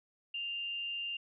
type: tone with amplitude modulation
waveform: sine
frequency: 2794 Hz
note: F7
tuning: in tune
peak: -34 dBFS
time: 0.34-1.17 s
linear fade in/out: 5 ms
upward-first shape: sine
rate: 214 Hz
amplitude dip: 30%
effects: none